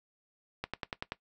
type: click train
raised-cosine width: 0.3 ms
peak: -18 dBFS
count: 6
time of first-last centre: 0.64-1.121 s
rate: 10.4 Hz
effects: noise-tail reverb RT60 0.1 s tail -18 dB re dry